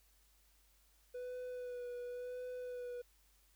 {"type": "tone with vibrato", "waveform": "triangle", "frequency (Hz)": 493.9, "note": "B4", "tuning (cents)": 0, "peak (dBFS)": -40, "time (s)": [1.14, 3.02], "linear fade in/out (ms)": 10, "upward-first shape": "sine", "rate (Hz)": 0.93, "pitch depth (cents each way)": 22, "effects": ["added 50 Hz sine -70 dBFS peak until 3.55 s", "white hiss -72 dBFS RMS until 3.55 s"]}